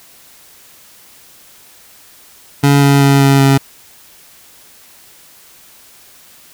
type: tone with pitch steps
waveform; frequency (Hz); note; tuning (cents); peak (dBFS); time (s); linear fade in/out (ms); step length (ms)
25% pulse; 141.4 / 140.26 / 139.13 / 138.01 / 136.9; C#3 / C#3 / C#3 / C#3 / C#3; +35 / +21 / +7 / -7 / -21; -3; 2.63-3.58; 10; 190
effects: white hiss -43 dBFS RMS until 6.53 s